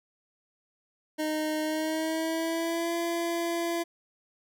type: tone with pitch glide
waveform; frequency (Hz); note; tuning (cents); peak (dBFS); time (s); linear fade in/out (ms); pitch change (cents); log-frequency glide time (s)
25% pulse; 309.1 to 339; D#4 to E4; -11 to +49; -24; 1.18-3.84; 20; +160; 1.62-2.94
effects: none